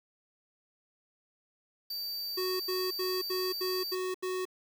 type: tone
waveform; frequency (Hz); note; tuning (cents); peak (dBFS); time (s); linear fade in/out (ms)
square; 4632; D8; -25; -35; 1.9-3.95; 5
type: tone bursts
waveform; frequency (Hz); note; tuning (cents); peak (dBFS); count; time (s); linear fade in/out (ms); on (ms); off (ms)
square; 370; F#4; 0; -32; 7; 2.37-4.454; 10; 230; 79
effects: 9-bit